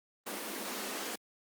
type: high-pass noise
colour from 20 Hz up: pink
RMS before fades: -39 dBFS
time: 0.26-1.16 s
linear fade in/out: 10 ms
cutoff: 200 Hz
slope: 96 dB/octave
effects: Opus 24 kbps